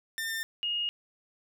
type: tone pair in turn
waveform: sawtooth / sine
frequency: 1802 / 2860 Hz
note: A6 / F7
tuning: +41 / +41 cents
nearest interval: minor sixth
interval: 800 cents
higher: second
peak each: -28 dBFS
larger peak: neither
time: 0.18-0.43 / 0.63-0.89 s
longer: second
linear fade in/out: 0 ms
effects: none